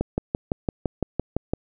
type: click train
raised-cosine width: 2 ms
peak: -9 dBFS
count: 10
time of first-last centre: 0.01-1.535 s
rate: 5.9 Hz
effects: none